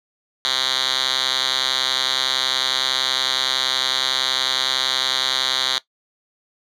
5% pulse tone with band-pass filter, 130.81 Hz, C3, in tune, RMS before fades -21 dBFS, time 0.45-5.78 s, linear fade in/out 0 ms, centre 3700 Hz, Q 2.8, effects noise-tail reverb RT60 0.1 s tail -17 dB re dry

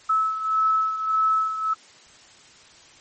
sine beating tone pair, 1300 / 1301.7 Hz, E6 / E6, -24 / -22 cents, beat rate 1.7 Hz, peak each -20 / -26 dBFS, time 0.09-1.74 s, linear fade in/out 10 ms, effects white hiss -50 dBFS RMS until 3 s + MP3 32 kbps

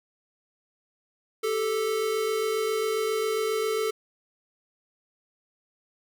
square tone pair together, 392.6 / 440 Hz, G4 / A4, +3 / 0 cents, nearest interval major second, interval 197 cents, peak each -33 / -26 dBFS, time 1.43-3.91 s, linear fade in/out 10 ms, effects none

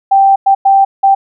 sine tone bursts at uneven times, 783 Hz, G5, 2 cents flat, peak -4 dBFS, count 4, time 0.11-0.36 / 0.46-0.55 / 0.65-0.85 / 1.03-1.15 s, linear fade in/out 10 ms, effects none

